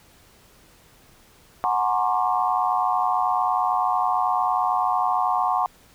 sine tone cluster, 736 / 849 / 948 / 1075 / 1164 Hz, F#5 / G#5 / A#5 / C6 / D6, -9 / +38 / +29 / +47 / -16 cents, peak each -23 / -27 / -28 / -24 / -30 dBFS, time 1.64-5.66 s, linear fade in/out 0 ms, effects pink hiss -54 dBFS RMS until 5.94 s

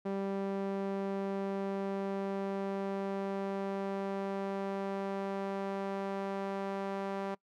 sawtooth tone with band-pass filter sweep, 196 Hz, G3, in tune, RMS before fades -36 dBFS, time 0.05-7.35 s, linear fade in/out 10 ms, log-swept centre 430 to 700 Hz, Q 0.88, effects noise-tail reverb RT60 0.1 s tail -23 dB re dry

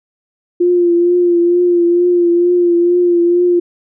sine tone with vibrato, 349.2 Hz, F4, in tune, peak -8 dBFS, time 0.6-3.6 s, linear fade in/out 10 ms, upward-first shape triangle, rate 2.2 Hz, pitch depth 36 cents each way, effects none

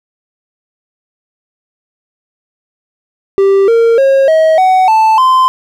triangle tone with pitch steps, 392 / 460.8 / 541.7 / 636.8 / 748.6 / 880 / 1034.5 Hz, G4 / A#4 / C#5 / D#5 / F#5 / A5 / C6, 0 / -20 / -40 / +40 / +20 / 0 / -20 cents, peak -3 dBFS, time 3.38-5.48 s, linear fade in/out 0 ms, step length 300 ms, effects none

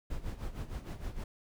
brown noise with tremolo, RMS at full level -36 dBFS, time 0.1-1.24 s, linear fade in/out 5 ms, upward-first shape sine, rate 6.5 Hz, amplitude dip 75%, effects none

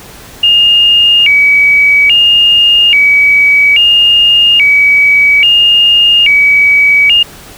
sine tone with vibrato, 2538 Hz, D#7, 34 cents sharp, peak -3 dBFS, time 0.43-7.23 s, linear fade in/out 5 ms, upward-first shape square, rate 0.6 Hz, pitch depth 190 cents each way, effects pink hiss -32 dBFS RMS until 7.57 s

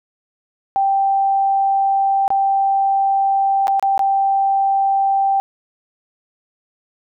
sine tone with dropouts, 784 Hz, G5, in tune, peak -13 dBFS, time 0.76-5.4 s, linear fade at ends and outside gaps 0 ms, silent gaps 2.279-2.304 / 3.671-3.68 / 3.796-3.826 / 3.978-3.993 s, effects none

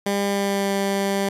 15% pulse tone with pitch glide, 200.1 to 197.46 Hz, G3 to G3, +36 to +13 cents, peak -14 dBFS, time 0.06-1.29 s, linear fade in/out 5 ms, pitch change -23 cents, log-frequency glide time 0.23-0.73 s, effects resampled to 32000 Hz

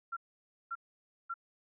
sine tone bursts, 1368 Hz, F6, 36 cents flat, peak -35 dBFS, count 3, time 0.12-1.341 s, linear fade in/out 10 ms, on 47 ms, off 540 ms, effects none

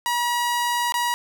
sawtooth tone with dropouts, 961 Hz, B5, 48 cents flat, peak -17 dBFS, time 0.06-1.14 s, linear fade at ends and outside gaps 0 ms, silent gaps 0.922-0.941 s, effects none

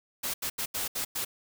white noise bursts at uneven times, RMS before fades -32 dBFS, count 6, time 0.23-0.34 / 0.42-0.5 / 0.58-0.66 / 0.74-0.88 / 0.95-1.05 / 1.15-1.25 s, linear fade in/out 10 ms, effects none

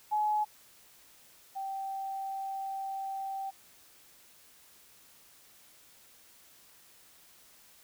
sine tone pair in turn, 847 / 777.9 Hz, G#5 / G5, +34 / -14 cents, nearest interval minor second, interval 148 cents, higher first, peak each -26 / -34 dBFS, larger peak first, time 0.11-0.45 / 1.55-3.51 s, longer second, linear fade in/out 20 ms, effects white hiss -59 dBFS RMS until 7.83 s

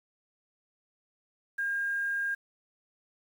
sine tone with quantisation, 1613 Hz, G6, 49 cents sharp, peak -28 dBFS, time 1.58-2.35 s, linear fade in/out 10 ms, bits 9, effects none

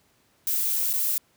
violet noise with dropouts, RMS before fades -25 dBFS, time 0.47-1.18 s, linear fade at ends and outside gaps 1 ms, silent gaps 0.931-0.936 s, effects pink hiss -64 dBFS RMS until 1.36 s + high-pass 80 Hz 12 dB/octave

